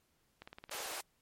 click train, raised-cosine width 0.3 ms, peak -32 dBFS, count 10, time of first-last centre 0.42-0.915 s, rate 18.2 Hz
pink high-pass noise, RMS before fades -42 dBFS, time 0.71-1.01 s, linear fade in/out 5 ms, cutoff 460 Hz, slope 24 dB/octave
effects pink hiss -75 dBFS RMS until 1.21 s + MP3 64 kbps

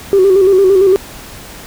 sine tone with vibrato, 383.9 Hz, G4, 36 cents flat, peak -4 dBFS, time 0.13-0.96 s, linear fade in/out 0 ms, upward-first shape square, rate 8.8 Hz, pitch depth 55 cents each way, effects tanh soft clip ceiling -1 dBFS + pink hiss -32 dBFS RMS until 1.66 s

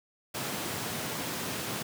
pink high-pass noise, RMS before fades -35 dBFS, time 0.34-1.83 s, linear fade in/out 10 ms, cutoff 110 Hz, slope 24 dB/octave, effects none

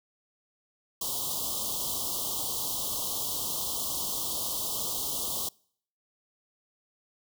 white band-stop noise, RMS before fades -32 dBFS, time 1.01-5.49 s, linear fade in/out 5 ms, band 1200 to 3000 Hz, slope 96 dB/octave, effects noise-tail reverb RT60 0.6 s tail -26 dB re dry

